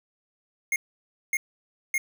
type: tone bursts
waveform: square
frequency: 2143 Hz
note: C7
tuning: 41 cents sharp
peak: -23 dBFS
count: 3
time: 0.72-1.98 s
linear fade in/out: 2 ms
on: 40 ms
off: 570 ms
effects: none